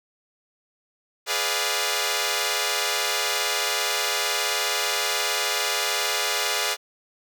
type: chord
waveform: 5% pulse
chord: G# diminished seventh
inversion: none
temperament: equal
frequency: 415.3 / 493.9 / 587.3 / 698.5 Hz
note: G#4 / B4 / D5 / F5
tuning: 0 / 0 / 0 / 0 cents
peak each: -17 dBFS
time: 1.26-6.77 s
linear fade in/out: 50 ms
effects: none